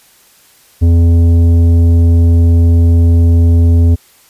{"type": "tone with tanh clipping", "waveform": "sine", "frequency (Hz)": 84.4, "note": "E2", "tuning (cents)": 41, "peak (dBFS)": -6, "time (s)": [0.81, 3.96], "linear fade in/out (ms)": 20, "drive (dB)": 10, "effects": ["white hiss -46 dBFS RMS until 4.29 s", "resampled to 32000 Hz"]}